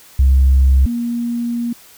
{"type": "tone pair in turn", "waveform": "sine", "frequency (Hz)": [66.7, 236.8], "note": ["C2", "A#3"], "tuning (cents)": [34, 27], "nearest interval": "octave + minor seventh", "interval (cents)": 2193, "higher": "second", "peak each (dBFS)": [-6, -17], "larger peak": "first", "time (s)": [[0.19, 0.86], [0.86, 1.73]], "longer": "second", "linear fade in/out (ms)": 5, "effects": ["tanh soft clip ceiling -5 dBFS", "white hiss -44 dBFS RMS until 1.97 s"]}